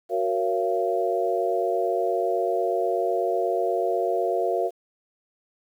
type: chord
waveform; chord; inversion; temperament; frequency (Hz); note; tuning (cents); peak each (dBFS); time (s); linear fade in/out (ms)
sine; Gb major seventh; none; equal with one note detuned; 370 / 466.2 / 554.4 / 683.7; Gb4 / Bb4 / Db5 / F5; 0 / 0 / 0 / -37; -27 / -27 / -30 / -25; 0.09-4.71; 50
effects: 9-bit